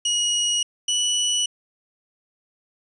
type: tone pair in turn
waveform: 25% pulse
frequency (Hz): 2900 / 2954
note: F#7 / F#7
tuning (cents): -35 / -3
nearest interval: unison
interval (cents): 32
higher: second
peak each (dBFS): -16 / -16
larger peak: neither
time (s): 0.05-0.63 / 0.88-1.46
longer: neither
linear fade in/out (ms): 5
effects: resampled to 22050 Hz